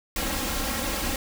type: noise with comb filter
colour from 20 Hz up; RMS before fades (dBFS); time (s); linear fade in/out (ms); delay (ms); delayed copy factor
pink; -28; 0.16-1.16; 2; 3.7; +0.8
effects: none